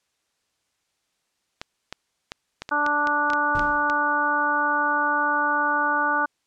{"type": "clicks", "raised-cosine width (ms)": 0.2, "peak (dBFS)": -14, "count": 11, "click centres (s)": [1.615, 1.926, 2.319, 2.62, 2.691, 2.864, 3.072, 3.302, 3.334, 3.594, 3.899]}
{"type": "harmonic tone", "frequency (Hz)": 293.7, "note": "D4", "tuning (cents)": 0, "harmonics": [1, 2, 3, 4, 5], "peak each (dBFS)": [-32, -32, -25, -25, -23], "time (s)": [2.71, 6.26], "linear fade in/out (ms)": 10}
{"type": "noise with exponential decay", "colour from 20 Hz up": "brown", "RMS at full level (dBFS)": -28, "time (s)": [3.55, 4.01], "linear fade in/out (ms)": 1, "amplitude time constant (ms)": 100}
{"effects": ["white hiss -73 dBFS RMS until 6.46 s", "low-pass 8000 Hz 12 dB/octave"]}